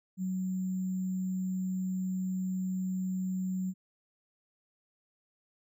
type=tone with sample-and-hold; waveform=sine; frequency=186 Hz; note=F#3; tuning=9 cents sharp; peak=-30 dBFS; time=0.17-3.74 s; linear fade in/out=50 ms; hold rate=7350 Hz; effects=none